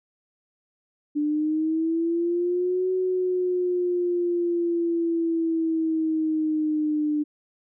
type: linear two-way sweep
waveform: sine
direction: up then down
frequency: 293.7 to 372.2 to 297.6 Hz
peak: -21 dBFS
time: 1.15-7.24 s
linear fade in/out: 20 ms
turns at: 2.91 s
effects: none

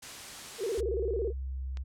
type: noise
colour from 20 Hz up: white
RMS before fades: -43 dBFS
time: 0.02-0.81 s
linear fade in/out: 10 ms
type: tone with vibrato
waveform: sine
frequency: 422.2 Hz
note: G#4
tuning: 29 cents sharp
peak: -29 dBFS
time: 0.58-1.33 s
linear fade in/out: 50 ms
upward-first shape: square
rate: 18 Hz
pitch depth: 160 cents each way
type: tone with pitch glide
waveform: sine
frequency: 66.5 to 65.58 Hz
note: C2 to C2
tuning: +29 to +5 cents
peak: -33 dBFS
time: 0.77-1.84 s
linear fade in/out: 20 ms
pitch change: -24 cents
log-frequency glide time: 1.1-1.62 s
type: click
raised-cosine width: 0.2 ms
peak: -29 dBFS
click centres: 1.772 s
effects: low-pass 9000 Hz 12 dB/octave

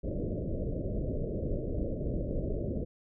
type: low-pass noise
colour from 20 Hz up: pink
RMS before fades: -33 dBFS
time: 0.03-2.85 s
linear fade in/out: 20 ms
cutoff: 620 Hz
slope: 96 dB/octave
effects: none

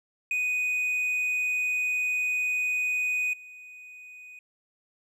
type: tone with level steps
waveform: triangle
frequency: 2489 Hz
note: D#7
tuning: in tune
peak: -23 / -42 dBFS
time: 0.31-4.39 s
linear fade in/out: 2 ms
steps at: 3.33 s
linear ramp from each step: 5 ms
effects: resampled to 32000 Hz

